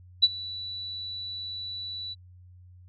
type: tone with ADSR envelope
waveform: sine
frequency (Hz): 3951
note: B7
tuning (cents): 0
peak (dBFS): -12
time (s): 0.22-2.15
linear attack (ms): 17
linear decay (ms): 37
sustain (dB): -21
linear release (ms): 28
effects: added 90 Hz sine -48 dBFS peak until 2.88 s + MP3 32 kbps

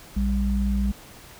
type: tone pair together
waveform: sine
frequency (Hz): 59.22 / 199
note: A#1 / G3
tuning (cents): +28 / +26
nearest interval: octave + major sixth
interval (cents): 2098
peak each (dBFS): -22 / -24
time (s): 0.16-0.92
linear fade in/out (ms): 10
effects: pink hiss -46 dBFS RMS until 1.39 s

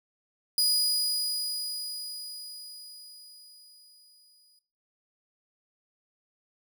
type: tone with exponential decay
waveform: sawtooth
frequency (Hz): 4925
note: D#8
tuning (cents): -19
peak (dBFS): -18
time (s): 0.58-4.59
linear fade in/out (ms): 2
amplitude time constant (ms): 870
effects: noise-tail reverb RT60 0.4 s tail -17 dB re dry

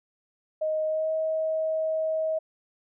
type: tone with pitch glide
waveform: sine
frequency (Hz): 624 to 634.9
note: D#5 to D#5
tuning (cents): +5 to +35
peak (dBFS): -24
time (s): 0.61-2.39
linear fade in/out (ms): 10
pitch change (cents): +30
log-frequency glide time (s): 0.86-1.12
effects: none

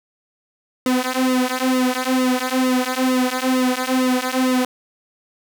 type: tone with flanger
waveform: sawtooth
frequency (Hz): 255.5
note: C4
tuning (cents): -41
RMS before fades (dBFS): -19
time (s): 0.86-4.65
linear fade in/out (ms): 2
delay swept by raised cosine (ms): 1.2 to 4.3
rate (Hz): 2.2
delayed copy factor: -0.95
effects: none

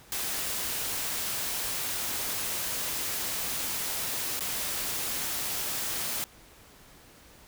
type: noise with dropouts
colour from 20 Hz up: white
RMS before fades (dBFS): -32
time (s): 0.12-6.24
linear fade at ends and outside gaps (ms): 0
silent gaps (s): 4.393-4.407
effects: pink hiss -54 dBFS RMS until 7.47 s

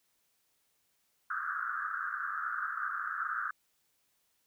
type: band-pass noise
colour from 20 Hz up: white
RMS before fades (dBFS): -36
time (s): 1.3-3.51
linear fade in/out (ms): 5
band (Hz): 1200 to 1600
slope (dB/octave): 96
effects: white hiss -75 dBFS RMS until 4.46 s

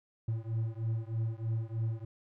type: beating tone pair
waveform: triangle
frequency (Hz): 111.3 / 114.5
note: A2 / A#2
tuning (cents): +20 / -31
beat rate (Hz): 3.2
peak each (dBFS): -32 / -33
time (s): 0.28-2.05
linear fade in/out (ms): 5
effects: none

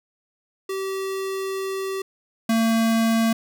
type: tone pair in turn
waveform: square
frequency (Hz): 385.4 / 226.2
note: G4 / A3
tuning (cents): -29 / +48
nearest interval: major sixth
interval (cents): 923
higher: first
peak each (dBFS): -26 / -18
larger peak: second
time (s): 0.69-2.02 / 2.49-3.33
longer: first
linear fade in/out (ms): 5
effects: none

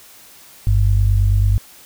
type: tone pair together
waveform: sine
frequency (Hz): 49.59 / 98.8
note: G1 / G2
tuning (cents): +21 / +14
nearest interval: octave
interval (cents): 1193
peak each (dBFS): -14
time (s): 0.67-1.58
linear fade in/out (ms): 0
effects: white hiss -44 dBFS RMS until 1.85 s

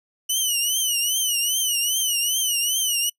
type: tone with vibrato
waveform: 15% pulse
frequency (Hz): 2960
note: F#7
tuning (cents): 0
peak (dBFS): -13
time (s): 0.29-3.1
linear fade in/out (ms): 10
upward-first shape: triangle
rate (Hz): 2.5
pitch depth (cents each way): 130
effects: noise-tail reverb RT60 0.1 s tail -25 dB re dry

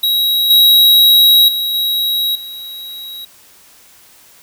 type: tone with level steps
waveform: square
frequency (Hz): 3841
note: B7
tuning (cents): -49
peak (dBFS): -12 / -6 / -16 / -14 / -27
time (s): 0.03-3.25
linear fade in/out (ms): 5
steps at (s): 0.5 / 1.48 / 1.74 / 2.35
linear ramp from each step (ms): 5
effects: white hiss -45 dBFS RMS until 4.42 s

